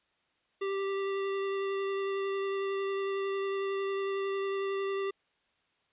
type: tone with vibrato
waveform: square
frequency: 392 Hz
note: G4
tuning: in tune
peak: -31 dBFS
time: 0.61-5.11 s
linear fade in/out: 10 ms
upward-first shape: triangle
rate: 11 Hz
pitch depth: 11 cents each way
effects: white hiss -73 dBFS RMS until 5.92 s + resampled to 8000 Hz